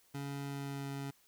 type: tone with pitch glide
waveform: 25% pulse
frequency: 140.3 to 138.85 Hz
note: C#3 to C#3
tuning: +21 to +3 cents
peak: -35 dBFS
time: 0.14-1.11 s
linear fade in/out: 10 ms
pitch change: -18 cents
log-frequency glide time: 0.46-0.88 s
effects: white hiss -68 dBFS RMS until 1.27 s